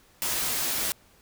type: noise with comb filter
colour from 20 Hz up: white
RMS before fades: -28 dBFS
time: 0.22-0.92 s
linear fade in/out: 0 ms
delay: 10 ms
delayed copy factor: -0.55
effects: pink hiss -59 dBFS RMS until 1.21 s